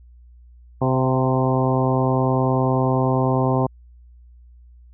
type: harmonic tone with a mistuned harmonic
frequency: 130 Hz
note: C3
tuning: 11 cents flat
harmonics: 1 / 2 / 3 / 4 / 5 / 6 / 7 / 8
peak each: -20 / -23 / -25 / -26 / -27 / -28 / -28 / -29 dBFS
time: 0.81-3.67 s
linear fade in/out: 10 ms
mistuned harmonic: 5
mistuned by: +25 cents
effects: added 60 Hz sine -44 dBFS peak until 4.93 s